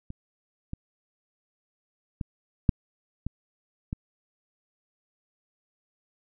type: clicks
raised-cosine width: 5 ms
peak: -25 / -21 / -18 / -6 / -18 / -18 dBFS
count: 6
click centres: 0.104 / 0.734 / 2.212 / 2.692 / 3.266 / 3.929 s
effects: none